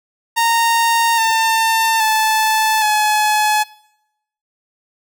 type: tone with pitch steps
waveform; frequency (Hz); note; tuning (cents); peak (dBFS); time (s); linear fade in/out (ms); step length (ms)
sawtooth; 924 / 898.7 / 874.2 / 850.3; A#5 / A5 / A5 / G#5; -16 / +36 / -11 / +41; -9; 0.36-3.64; 20; 820
effects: noise-tail reverb RT60 0.8 s tail -22 dB re dry